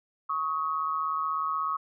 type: tone pair together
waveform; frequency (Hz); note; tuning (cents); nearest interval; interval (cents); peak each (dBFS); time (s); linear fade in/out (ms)
sine; 1108.7 / 1265.1; C#6 / D#6; 0 / +28; major second; 228; -29 / -30; 0.29-1.77; 10
effects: none